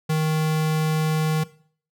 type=tone; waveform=square; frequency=156.4 Hz; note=D#3; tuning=9 cents sharp; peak=-20 dBFS; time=0.09-1.44 s; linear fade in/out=10 ms; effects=noise-tail reverb RT60 0.5 s tail -18 dB re dry